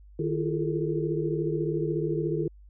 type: tone cluster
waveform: sine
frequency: 153.3 / 336.5 / 350.5 / 410.5 / 447.1 Hz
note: D#3 / E4 / F4 / G#4 / A4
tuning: -25 / +36 / +6 / -20 / +28 cents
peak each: -30 / -31 / -33 / -33 / -33 dBFS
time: 0.19-2.48 s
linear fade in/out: 5 ms
effects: added 50 Hz sine -48 dBFS peak until 2.69 s